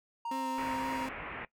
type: tone with pitch glide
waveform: triangle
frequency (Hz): 932.3 to 942.6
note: A#5 to A#5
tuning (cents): 0 to +19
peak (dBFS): -32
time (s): 0.25-1.06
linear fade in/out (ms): 5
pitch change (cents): +19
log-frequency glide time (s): 0.68-0.91
type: tone with vibrato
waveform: 35% pulse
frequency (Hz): 262.9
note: C4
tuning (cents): +8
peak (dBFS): -35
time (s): 0.31-1.09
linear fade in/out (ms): 5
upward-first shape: sine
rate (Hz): 3.9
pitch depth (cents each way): 14
type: low-pass noise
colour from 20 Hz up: white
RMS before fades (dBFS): -42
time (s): 0.58-1.45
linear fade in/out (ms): 2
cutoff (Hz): 2500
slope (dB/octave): 48
effects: noise-tail reverb RT60 0.1 s tail -18 dB re dry